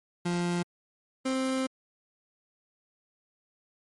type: tone pair in turn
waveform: 30% pulse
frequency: 174.61 / 262.3 Hz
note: F3 / C4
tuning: 0 / +4 cents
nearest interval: perfect fifth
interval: 704 cents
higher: second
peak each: -24 dBFS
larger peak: neither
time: 0.25-0.63 / 1.25-1.67 s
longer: second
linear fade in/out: 10 ms
effects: MP3 48 kbps